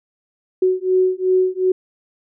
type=beating tone pair; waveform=sine; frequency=370 / 372.7 Hz; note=F#4 / F#4; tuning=0 / +13 cents; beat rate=2.7 Hz; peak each=-17 / -17 dBFS; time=0.62-1.72 s; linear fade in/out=5 ms; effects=none